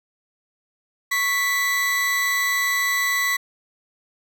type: tone pair together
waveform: 40% pulse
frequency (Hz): 1108.7 / 1975.5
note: C#6 / B6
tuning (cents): 0 / 0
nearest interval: minor seventh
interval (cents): 1000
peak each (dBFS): -27 / -19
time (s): 1.11-3.37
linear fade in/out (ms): 10
effects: none